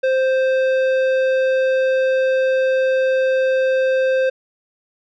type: tone with tanh clipping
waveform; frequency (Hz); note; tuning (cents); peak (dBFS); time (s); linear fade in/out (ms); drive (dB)
sine; 523.3; C5; 0; -16; 0.03-4.3; 10; 12
effects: none